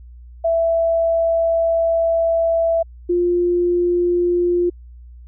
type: tone pair in turn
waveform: sine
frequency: 663 / 351.2 Hz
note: E5 / F4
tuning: +10 / +10 cents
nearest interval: major seventh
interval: 1100 cents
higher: first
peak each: -14 dBFS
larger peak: neither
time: 0.44-2.83 / 3.09-4.7 s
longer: first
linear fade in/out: 10 ms
effects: added 60 Hz sine -37 dBFS peak until 5.27 s

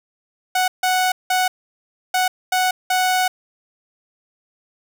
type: tone bursts at uneven times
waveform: sawtooth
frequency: 740 Hz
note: F#5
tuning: in tune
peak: -12 dBFS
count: 6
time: 0.55-0.68 / 0.83-1.12 / 1.3-1.48 / 2.14-2.28 / 2.52-2.71 / 2.9-3.28 s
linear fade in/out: 5 ms
effects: none

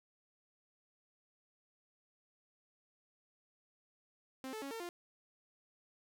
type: tone with pitch steps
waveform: sawtooth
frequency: 262.9 / 436.3 / 276.4 / 453.1 / 349.4 Hz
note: C4 / A4 / C#4 / A#4 / F4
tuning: +8 / -15 / -5 / -49 / +1 cents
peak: -38 dBFS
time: 4.44-4.89 s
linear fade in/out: 0 ms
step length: 90 ms
effects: none

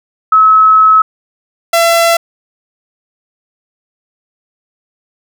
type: tone pair in turn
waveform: sine / sawtooth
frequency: 1290 / 673.8 Hz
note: E6 / E5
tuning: -38 / +38 cents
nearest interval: major seventh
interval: 1124 cents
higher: first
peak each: -3 dBFS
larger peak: neither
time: 0.32-1.02 / 1.73-2.17 s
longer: first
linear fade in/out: 5 ms
effects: none

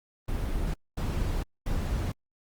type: noise bursts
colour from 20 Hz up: brown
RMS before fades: -29 dBFS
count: 3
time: 0.28-2.12 s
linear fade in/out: 5 ms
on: 460 ms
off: 230 ms
effects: Opus 24 kbps

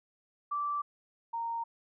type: tone pair in turn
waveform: sine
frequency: 1166 / 925.5 Hz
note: D6 / A#5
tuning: -13 / -13 cents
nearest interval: major third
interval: 400 cents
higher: first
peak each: -30 / -32 dBFS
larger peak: first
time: 0.51-0.82 / 1.33-1.64 s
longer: neither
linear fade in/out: 10 ms
effects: none

